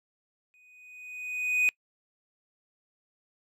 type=tone with exponential growth; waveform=triangle; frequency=2490 Hz; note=D#7; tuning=1 cent sharp; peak=-18 dBFS; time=0.54-1.69 s; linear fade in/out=0 ms; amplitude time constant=250 ms; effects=noise-tail reverb RT60 0.1 s tail -26 dB re dry